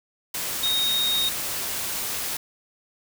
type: tone in noise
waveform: sine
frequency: 3729 Hz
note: A#7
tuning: in tune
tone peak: -21 dBFS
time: 0.63-1.29 s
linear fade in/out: 5 ms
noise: white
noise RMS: -29 dBFS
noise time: 0.34-2.37 s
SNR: +5 dB
effects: none